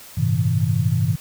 sine tone cluster, 98.8 / 111.7 / 128.9 / 160.7 Hz, G2 / A2 / C3 / E3, +14 / +27 / -26 / -44 cents, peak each -22 dBFS, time 0.17-1.16 s, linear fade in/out 10 ms, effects white hiss -42 dBFS RMS until 1.2 s

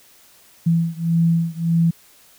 sine beating tone pair, 166.1 / 167.8 Hz, E3 / E3, +13 / +31 cents, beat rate 1.7 Hz, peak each -18 / -19 dBFS, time 0.66-1.91 s, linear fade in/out 10 ms, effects white hiss -51 dBFS RMS until 2.38 s

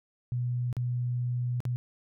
sine tone with dropouts, 122.8 Hz, B2, 9 cents flat, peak -27 dBFS, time 0.32-1.76 s, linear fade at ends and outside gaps 0 ms, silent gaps 0.728-0.767 / 1.604-1.653 s, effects none

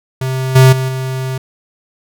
square tone with level steps, 130.81 Hz, C3, in tune, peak -16 / -4 / -15 / -18 dBFS, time 0.21-1.38 s, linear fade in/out 5 ms, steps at 0.55 / 0.72 / 0.88 s, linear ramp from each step 10 ms, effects none

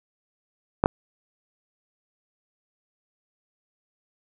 clicks, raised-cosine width 1 ms, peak -4 dBFS, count 2, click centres 0.839 / 0.859 s, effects none

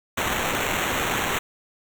blue noise with sample-and-hold, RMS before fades -25 dBFS, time 0.17-1.39 s, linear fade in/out 10 ms, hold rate 4900 Hz, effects none

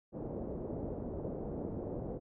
white low-pass noise, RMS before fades -40 dBFS, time 0.12-2.2 s, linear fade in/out 50 ms, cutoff 530 Hz, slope 24 dB/octave, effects none

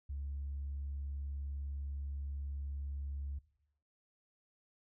sine tone with vibrato, 70.2 Hz, C#2, 22 cents sharp, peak -37 dBFS, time 0.09-3.39 s, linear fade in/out 10 ms, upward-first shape sine, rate 20 Hz, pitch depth 11 cents each way, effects noise-tail reverb RT60 0.9 s tail -20 dB re dry + tanh soft clip ceiling -34 dBFS

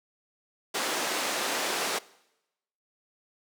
pink band-pass noise, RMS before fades -30 dBFS, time 0.74-1.99 s, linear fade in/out 10 ms, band 360 to 9400 Hz, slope 12 dB/octave, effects noise-tail reverb RT60 0.9 s tail -21 dB re dry + high-pass 200 Hz 12 dB/octave

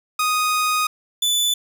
sawtooth tone pair in turn, 1244.5 / 3487 Hz, D#6 / A7, 0 / -16 cents, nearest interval octave + tritone, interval 1784 cents, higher second, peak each -14 / -14 dBFS, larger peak neither, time 0.19-0.87 / 1.22-1.54 s, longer first, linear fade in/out 5 ms, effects none

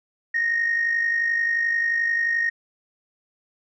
sine tone with amplitude modulation, 1859 Hz, A#6, 5 cents flat, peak -16 dBFS, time 0.34-2.5 s, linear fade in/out 10 ms, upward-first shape sine, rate 51.4 Hz, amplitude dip 55%, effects tanh soft clip ceiling -15 dBFS

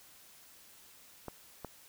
clicks, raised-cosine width 1 ms, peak -26 dBFS, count 2, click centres 1.283 / 1.647 s, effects white hiss -58 dBFS RMS until 1.88 s

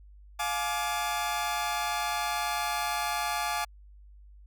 sawtooth chord, D diminished, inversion first, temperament just, 704.8 / 845.8 / 1174.7 Hz, F5 / Ab5 / D6, +16 / +31 / 0 cents, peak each -30 / -28 / -30 dBFS, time 0.39-3.65 s, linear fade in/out 10 ms, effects added 50 Hz sine -49 dBFS peak until 4.46 s

